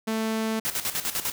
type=tone; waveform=sawtooth; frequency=221.3 Hz; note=A3; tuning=10 cents sharp; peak=-21 dBFS; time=0.07-0.6 s; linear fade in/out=10 ms
type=noise with tremolo; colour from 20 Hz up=white; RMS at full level=-27 dBFS; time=0.65-1.32 s; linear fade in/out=0 ms; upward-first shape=square; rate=10 Hz; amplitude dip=70%
effects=none